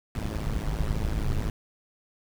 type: noise with amplitude modulation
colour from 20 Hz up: brown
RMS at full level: -24 dBFS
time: 0.15-1.5 s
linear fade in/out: 2 ms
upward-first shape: sine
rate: 107 Hz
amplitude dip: 90%
effects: none